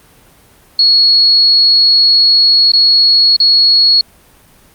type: tone with dropouts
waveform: sine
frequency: 4341 Hz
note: C#8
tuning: 37 cents flat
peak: -5 dBFS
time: 0.79-4.01 s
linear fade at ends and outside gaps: 2 ms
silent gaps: 2.718-2.735 / 3.364-3.401 s
effects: pink hiss -45 dBFS RMS until 4.74 s + Opus 32 kbps